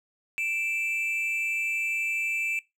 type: tone pair together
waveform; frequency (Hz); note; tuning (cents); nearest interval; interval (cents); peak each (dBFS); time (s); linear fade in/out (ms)
triangle; 2349 / 2637; D7 / E7; 0 / 0; major second; 200; -28; 0.38-2.59; 0
effects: noise-tail reverb RT60 0.2 s tail -21 dB re dry